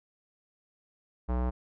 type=tone with low-pass filter; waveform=square; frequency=61.74 Hz; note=B1; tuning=in tune; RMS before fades=-29 dBFS; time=1.28-1.51 s; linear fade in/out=20 ms; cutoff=990 Hz; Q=1.5; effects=none